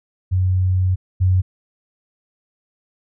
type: tone pair in turn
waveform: sine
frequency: 92.5 / 92.5 Hz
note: F#2 / F#2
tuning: 0 / 0 cents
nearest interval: unison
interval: 0 cents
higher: neither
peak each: -14 / -12 dBFS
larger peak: second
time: 0.31-0.96 / 1.2-1.42 s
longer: first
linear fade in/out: 20 ms
effects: none